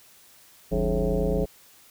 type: tone with frequency modulation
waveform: sine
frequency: 189.8 Hz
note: F#3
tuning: 44 cents sharp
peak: -21 dBFS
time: 0.71-1.46 s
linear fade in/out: 20 ms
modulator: 117 Hz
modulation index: 3.4
effects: white hiss -54 dBFS RMS until 1.9 s